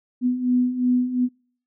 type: beating tone pair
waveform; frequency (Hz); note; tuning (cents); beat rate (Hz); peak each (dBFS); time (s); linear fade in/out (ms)
sine; 246.9 / 249.7; B3 / B3; 0 / +19; 2.8; -24 / -19; 0.21-1.29; 50
effects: noise-tail reverb RT60 0.5 s tail -25 dB re dry